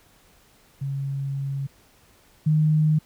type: tone pair in turn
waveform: sine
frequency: 137.9 / 154.21 Hz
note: C#3 / D#3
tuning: -9 / -15 cents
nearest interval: major second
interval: 194 cents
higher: second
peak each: -25 / -16 dBFS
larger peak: second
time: 0.81-1.67 / 2.46-2.99 s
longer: first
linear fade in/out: 10 ms
effects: pink hiss -57 dBFS RMS until 3.05 s